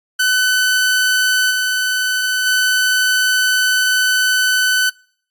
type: tone with level steps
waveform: sawtooth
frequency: 1507 Hz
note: F#6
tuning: 31 cents sharp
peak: -9 / -12 / -9 dBFS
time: 0.19-4.9 s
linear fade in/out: 10 ms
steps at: 1.5 / 2.45 s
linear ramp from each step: 20 ms
effects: noise-tail reverb RT60 0.6 s tail -26 dB re dry + AAC 64 kbps